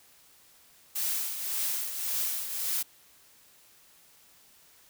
blue noise with tremolo, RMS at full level -29 dBFS, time 0.95-2.83 s, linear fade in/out 10 ms, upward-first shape triangle, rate 1.8 Hz, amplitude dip 60%, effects white hiss -59 dBFS RMS until 4.89 s

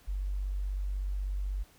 sine tone, 48.11 Hz, G1, 32 cents flat, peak -30 dBFS, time 0.07-1.64 s, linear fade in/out 20 ms, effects pink hiss -61 dBFS RMS until 1.78 s

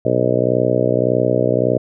harmonic tone, 61.74 Hz, B1, in tune, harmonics 2 / 3 / 4 / 5 / 6 / 7 / 8 / 9 / 10, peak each -22 / -26 / -24 / -23 / -24 / -21 / -21 / -21 / -21 dBFS, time 0.05-1.78 s, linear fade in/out 5 ms, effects none

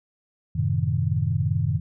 sine chord, F# diminished seventh, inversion none, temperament equal, 92.5 / 110 / 130.81 / 155.56 Hz, F#2 / A2 / C3 / Eb3, 0 / 0 / 0 / 0 cents, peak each -26 dBFS, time 0.55-1.8 s, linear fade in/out 10 ms, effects none

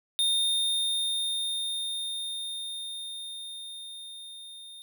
square tone with level ramp, 3648 Hz, A#7, 38 cents flat, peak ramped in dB -23 to -44 dBFS, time 0.19-4.82 s, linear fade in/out 0 ms, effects none

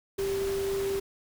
sine tone in noise, 392 Hz, G4, in tune, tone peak -27 dBFS, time 0.18-1 s, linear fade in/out 10 ms, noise pink, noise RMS -39 dBFS, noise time 0.18-1 s, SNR +9 dB, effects none

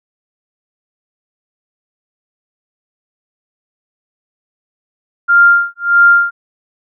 sine tone with tremolo, 1396.9 Hz, F6, in tune, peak -3 dBFS, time 5.28-6.31 s, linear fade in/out 20 ms, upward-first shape sine, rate 1.6 Hz, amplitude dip 100%, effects none

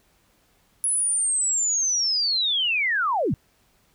sine linear sweep, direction down, 10420 to 95.2 Hz, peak -20 dBFS, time 0.84-3.34 s, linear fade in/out 0 ms, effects pink hiss -63 dBFS RMS until 3.94 s

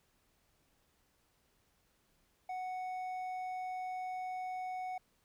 sine tone with hard clipping, 740 Hz, F#5, in tune, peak -39 dBFS, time 2.49-4.98 s, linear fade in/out 5 ms, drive 5 dB, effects pink hiss -74 dBFS RMS until 5.24 s

